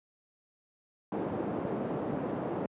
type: band-pass noise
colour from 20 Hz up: pink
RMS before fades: -34 dBFS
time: 1.12-2.66 s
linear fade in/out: 2 ms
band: 200 to 610 Hz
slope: 12 dB/octave
type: clicks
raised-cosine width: 2 ms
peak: -22 dBFS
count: 6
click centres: 1.32 / 1.44 / 1.588 / 1.652 / 2.132 / 2.173 s
effects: high-pass 100 Hz 12 dB/octave + resampled to 8000 Hz